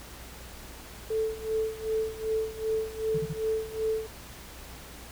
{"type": "tone with tremolo", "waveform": "sine", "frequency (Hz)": 440.2, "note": "A4", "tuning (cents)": 1, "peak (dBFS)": -24, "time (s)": [1.1, 4.07], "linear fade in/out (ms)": 5, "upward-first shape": "sine", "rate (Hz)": 2.6, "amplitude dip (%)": 85}
{"type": "tone bursts", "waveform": "sine", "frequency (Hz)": 155.56, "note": "D#3", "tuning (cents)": 0, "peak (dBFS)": -29, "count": 3, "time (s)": [3.14, 3.336], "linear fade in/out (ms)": 10, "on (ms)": 44, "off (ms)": 32}
{"effects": ["added 60 Hz sine -48 dBFS peak until 5.11 s", "pink hiss -46 dBFS RMS until 5.11 s"]}